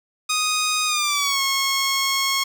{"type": "tone with pitch glide", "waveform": "10% pulse", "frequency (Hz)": [1244.5, 1089.7], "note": ["D#6", "C#6"], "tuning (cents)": [0, -30], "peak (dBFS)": -11, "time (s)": [0.29, 2.44], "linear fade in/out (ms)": 10, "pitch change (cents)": -230, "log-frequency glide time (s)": [0.86, 1.41], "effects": []}